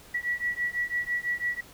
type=beating tone pair; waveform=sine; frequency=1937 / 1943 Hz; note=B6 / B6; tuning=-34 / -29 cents; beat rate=6 Hz; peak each=-30 / -30 dBFS; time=0.14-1.61 s; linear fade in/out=10 ms; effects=pink hiss -51 dBFS RMS until 1.73 s